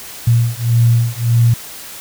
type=beating tone pair; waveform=sine; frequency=116.54 / 118.24 Hz; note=A#2 / A#2; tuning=0 / +25 cents; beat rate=1.7 Hz; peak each=-13 dBFS; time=0.27-1.54 s; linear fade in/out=5 ms; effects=white hiss -32 dBFS RMS until 2 s